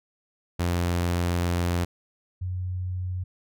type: tone pair in turn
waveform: sawtooth / sine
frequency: 87.2 / 91.39 Hz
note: F2 / F#2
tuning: -2 / -21 cents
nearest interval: minor second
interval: 81 cents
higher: second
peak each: -19 / -27 dBFS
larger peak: first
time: 0.59-1.85 / 2.41-3.24 s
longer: first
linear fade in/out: 10 ms
effects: none